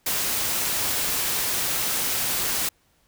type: noise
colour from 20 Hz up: white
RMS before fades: -25 dBFS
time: 0.06-2.69 s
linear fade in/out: 5 ms
effects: pink hiss -64 dBFS RMS until 3.07 s